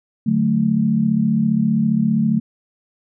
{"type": "chord", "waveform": "sine", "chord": "D major", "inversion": "none", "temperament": "equal with one note detuned", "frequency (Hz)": [147.68, 185, 220], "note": ["D3", "F#3", "A3"], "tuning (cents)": [10, 0, 0], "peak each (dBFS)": [-22, -20, -16], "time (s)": [0.26, 2.4], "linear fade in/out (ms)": 10, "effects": []}